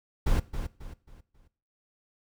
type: noise with echo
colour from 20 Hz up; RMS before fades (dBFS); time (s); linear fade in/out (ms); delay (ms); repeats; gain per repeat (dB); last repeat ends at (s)
brown; -23; 0.26-0.4; 10; 270; 4; -9; 1.48
effects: noise-tail reverb RT60 0.5 s tail -19 dB re dry